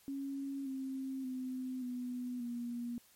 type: tone with pitch steps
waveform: sine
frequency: 275.3 / 265.8 / 256.6 / 247.7 / 239.1 Hz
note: C#4 / C4 / C4 / B3 / A#3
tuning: -12 / +27 / -34 / +5 / +44 cents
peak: -37 dBFS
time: 0.08-2.98 s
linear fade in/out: 0 ms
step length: 580 ms
effects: white hiss -65 dBFS RMS until 3.15 s + MP3 64 kbps